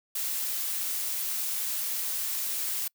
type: noise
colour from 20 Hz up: blue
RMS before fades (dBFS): -31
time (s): 0.15-2.88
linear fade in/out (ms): 5
effects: noise-tail reverb RT60 0.1 s tail -26 dB re dry